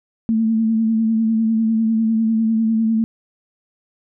sine tone with vibrato, 223.2 Hz, A3, 25 cents sharp, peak -14 dBFS, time 0.29-3.04 s, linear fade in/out 0 ms, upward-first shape sine, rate 10 Hz, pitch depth 32 cents each way, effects none

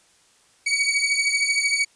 sawtooth beating tone pair, 2255 / 2268 Hz, C#7 / C#7, +29 / +39 cents, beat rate 13 Hz, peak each -18 / -20 dBFS, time 0.66-1.85 s, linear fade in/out 10 ms, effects white hiss -58 dBFS RMS until 1.95 s + resampled to 22050 Hz

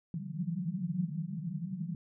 white band-pass noise, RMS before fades -36 dBFS, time 0.14-1.95 s, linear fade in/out 2 ms, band 150 to 190 Hz, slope 96 dB/octave, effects none

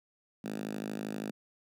5% pulse tone with high-pass filter, 52.6 Hz, G#1, 23 cents sharp, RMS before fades -38 dBFS, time 0.44-1.31 s, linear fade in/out 5 ms, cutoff 210 Hz, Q 3.2, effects none

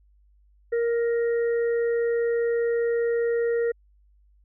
harmonic tone, 467.5 Hz, A#4, 5 cents sharp, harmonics 1 / 3 / 4, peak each -21 / -41 / -37 dBFS, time 0.72-3.72 s, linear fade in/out 10 ms, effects added 50 Hz sine -56 dBFS peak until 4.44 s

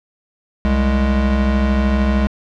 square tone pair together, 65.11 / 208.5 Hz, C2 / G#3, -8 / +7 cents, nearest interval octave + minor sixth, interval 2015 cents, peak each -16 / -18 dBFS, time 0.65-2.27 s, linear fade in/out 0 ms, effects low-pass 3000 Hz 12 dB/octave

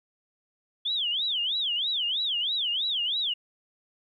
sine tone with vibrato, 3322 Hz, G#7, in tune, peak -25 dBFS, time 0.85-3.34 s, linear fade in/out 10 ms, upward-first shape sine, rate 3.1 Hz, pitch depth 290 cents each way, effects 11-bit

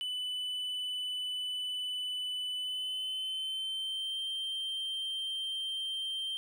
triangle tone with pitch glide, 2993 to 3144 Hz, F#7 to G7, +19 to +4 cents, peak -32 dBFS, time 0.01-6.37 s, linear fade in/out 0 ms, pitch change +85 cents, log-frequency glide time 2.52-4.2 s, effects none

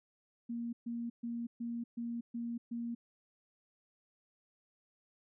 sine tone bursts, 235 Hz, A#3, 14 cents sharp, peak -36 dBFS, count 7, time 0.49-2.95 s, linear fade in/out 10 ms, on 240 ms, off 130 ms, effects none

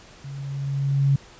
sine tone with level ramp, 138.59 Hz, C#3, in tune, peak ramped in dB -33 to -14 dBFS, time 0.24-1.16 s, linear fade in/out 5 ms, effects pink hiss -48 dBFS RMS until 1.39 s + resampled to 16000 Hz

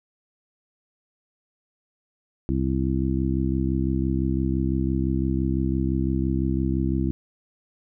harmonic tone, 65.9 Hz, C2, 13 cents sharp, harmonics 1 / 2 / 3 / 4 / 5, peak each -26 / -27 / -28 / -28 / -28 dBFS, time 2.49-7.11 s, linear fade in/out 0 ms, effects none

